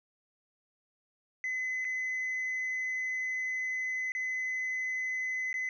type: tone with dropouts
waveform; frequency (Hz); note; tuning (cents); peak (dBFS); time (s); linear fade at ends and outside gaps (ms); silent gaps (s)
sine; 2028; B6; +45; -29; 1.44-5.69; 1; 1.846-1.85 / 4.12-4.15 / 5.529-5.541
effects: tanh soft clip ceiling -29 dBFS